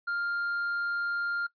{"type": "tone with tanh clipping", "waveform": "sine", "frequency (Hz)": 1400, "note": "F6", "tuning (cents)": 4, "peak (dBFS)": -29, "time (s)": [0.07, 1.47], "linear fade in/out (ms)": 10, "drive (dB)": 3, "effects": ["noise-tail reverb RT60 0.1 s tail -20 dB re dry", "resampled to 11025 Hz"]}